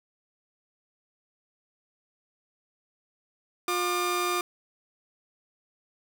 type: tone pair together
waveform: sawtooth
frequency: 356 / 1200 Hz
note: F4 / D6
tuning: +33 / +37 cents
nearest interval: octave + major sixth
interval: 2104 cents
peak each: -25 / -24 dBFS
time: 3.68-4.41 s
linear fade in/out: 2 ms
effects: none